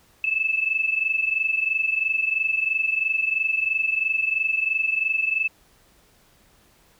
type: tone pair together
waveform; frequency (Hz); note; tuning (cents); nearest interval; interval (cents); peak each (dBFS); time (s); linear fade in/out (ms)
sine; 2614 / 2637; E7 / E7; -15 / 0; unison; 15; -22 / -25; 0.24-5.48; 2
effects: pink hiss -58 dBFS RMS until 6.99 s